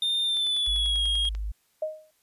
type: tone with pitch glide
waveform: triangle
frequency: 3621 to 3263 Hz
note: A7 to G#7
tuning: +49 to -31 cents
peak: -22 dBFS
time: 0.02-1.29 s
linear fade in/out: 2 ms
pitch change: -180 cents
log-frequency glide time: 0.22-1.05 s
type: click train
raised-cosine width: 0.2 ms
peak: -27 dBFS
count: 11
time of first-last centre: 0.37-1.35 s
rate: 10.2 Hz
type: tone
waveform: sine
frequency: 51.91 Hz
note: G#1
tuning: in tune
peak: -28 dBFS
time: 0.67-1.52 s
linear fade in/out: 10 ms
type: tone with exponential decay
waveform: sine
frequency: 622.3 Hz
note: D#5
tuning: in tune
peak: -23 dBFS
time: 1.82-2.11 s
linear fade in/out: 5 ms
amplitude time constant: 63 ms
effects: white hiss -68 dBFS RMS until 2.22 s + resampled to 32000 Hz